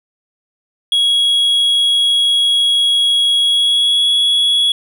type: tone with pitch glide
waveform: triangle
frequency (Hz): 3322 to 3359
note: G#7 to G#7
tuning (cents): 0 to +19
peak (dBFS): -9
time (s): 0.92-4.72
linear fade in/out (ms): 2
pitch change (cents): +19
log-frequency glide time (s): 3.39-4.09
effects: none